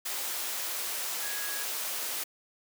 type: tone in noise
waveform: sine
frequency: 1661.2 Hz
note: G#6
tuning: in tune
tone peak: -40 dBFS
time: 1.22-1.64 s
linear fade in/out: 10 ms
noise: white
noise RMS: -34 dBFS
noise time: 0.05-2.24 s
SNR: -9 dB
effects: high-pass 400 Hz 12 dB/octave